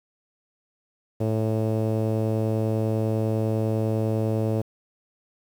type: tone with low-pass filter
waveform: sawtooth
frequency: 110 Hz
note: A2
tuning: in tune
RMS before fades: -24 dBFS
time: 1.2-4.62 s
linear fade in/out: 10 ms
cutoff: 540 Hz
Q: 2.3
effects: 8-bit